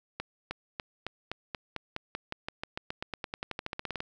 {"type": "accelerating click train", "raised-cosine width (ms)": 0.3, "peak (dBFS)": -18, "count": 28, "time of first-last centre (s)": [0.2, 4.004], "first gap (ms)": 310, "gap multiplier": 0.93, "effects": []}